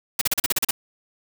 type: noise bursts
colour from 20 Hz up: white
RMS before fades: -20 dBFS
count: 9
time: 0.19-0.71 s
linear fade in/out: 5 ms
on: 24 ms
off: 38 ms
effects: none